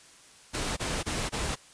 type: noise bursts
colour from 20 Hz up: pink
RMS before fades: -31 dBFS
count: 4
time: 0.53-1.559 s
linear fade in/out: 20 ms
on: 240 ms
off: 23 ms
effects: white hiss -54 dBFS RMS until 1.73 s + resampled to 22050 Hz